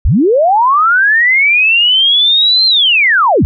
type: linear two-way sweep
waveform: sine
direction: up then down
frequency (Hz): 37.1 to 4186 to 37.1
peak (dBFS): -6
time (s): 0.05-3.45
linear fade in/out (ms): 0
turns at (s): 2.66
effects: none